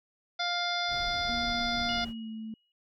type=harmonic tone; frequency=702 Hz; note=F5; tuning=9 cents sharp; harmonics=1 / 2 / 3 / 5 / 6 / 7 / 8; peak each=-33 / -35 / -37 / -34 / -42 / -37 / -47 dBFS; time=0.39-2.05 s; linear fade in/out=10 ms
type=noise; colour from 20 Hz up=brown; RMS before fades=-42 dBFS; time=0.88-2.14 s; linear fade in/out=50 ms
type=tone with pitch glide; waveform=sine; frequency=237.6 to 220.4 Hz; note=A#3 to A3; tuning=+33 to +3 cents; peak=-36 dBFS; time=1.29-2.54 s; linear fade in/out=2 ms; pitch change=-130 cents; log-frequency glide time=1.87-2.29 s
type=tone with exponential decay; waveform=sine; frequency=2902 Hz; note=F#7; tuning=34 cents flat; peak=-35 dBFS; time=1.89-2.72 s; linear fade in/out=1 ms; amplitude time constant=180 ms
effects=none